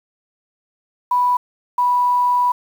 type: tone pair in turn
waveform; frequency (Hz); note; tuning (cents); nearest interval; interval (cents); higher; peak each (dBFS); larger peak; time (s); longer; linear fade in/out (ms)
sine; 986 / 982.5; B5 / B5; -3 / -9; unison; 6; first; -13; neither; 1.11-1.37 / 1.78-2.52; second; 5
effects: 7-bit